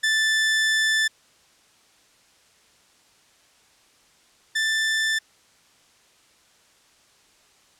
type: tone pair in turn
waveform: sawtooth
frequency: 1760 / 1768.3 Hz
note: A6 / A6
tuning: 0 / +8 cents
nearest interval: unison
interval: 8 cents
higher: second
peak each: -15 / -17 dBFS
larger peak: first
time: 0.03-1.08 / 4.55-5.19 s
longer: first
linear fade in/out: 10 ms
effects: white hiss -58 dBFS RMS until 7.79 s + low-pass 8000 Hz 12 dB/octave